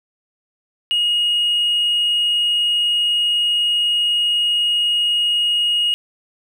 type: tone with tanh clipping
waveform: triangle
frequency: 2876 Hz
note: F#7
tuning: 50 cents flat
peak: -15 dBFS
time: 0.91-5.94 s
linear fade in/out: 0 ms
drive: 5 dB
effects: none